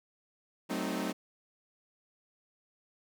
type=chord; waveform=sawtooth; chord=F# diminished seventh; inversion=none; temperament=equal with one note detuned; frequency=187.91 / 220 / 261.6 / 311.1 Hz; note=F#3 / A3 / C4 / Eb4; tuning=+27 / 0 / 0 / 0 cents; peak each=-34 dBFS; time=0.69-1.13 s; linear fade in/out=20 ms; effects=none